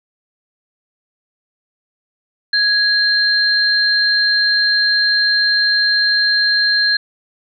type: tone pair together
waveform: sine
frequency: 1661.2 / 4169 Hz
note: G#6 / C8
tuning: 0 / -7 cents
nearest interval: octave + major third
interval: 1593 cents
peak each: -15 / -14 dBFS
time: 2.53-6.97 s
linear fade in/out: 5 ms
effects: none